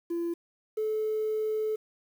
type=tone pair in turn; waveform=triangle; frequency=340.4 / 432.9 Hz; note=F4 / A4; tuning=-44 / -28 cents; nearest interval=major third; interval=416 cents; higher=second; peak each=-25 / -23 dBFS; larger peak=second; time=0.1-0.34 / 0.77-1.76 s; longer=second; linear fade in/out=10 ms; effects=tanh soft clip ceiling -24 dBFS + 9-bit